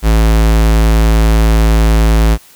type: tone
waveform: square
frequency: 54.8 Hz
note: A1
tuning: 6 cents flat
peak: -7 dBFS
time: 0.02-2.38 s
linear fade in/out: 50 ms
effects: white hiss -42 dBFS RMS until 2.55 s